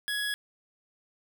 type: tone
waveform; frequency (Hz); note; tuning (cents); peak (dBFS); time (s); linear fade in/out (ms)
25% pulse; 1675; G#6; +14; -25; 0.08-0.34; 0
effects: none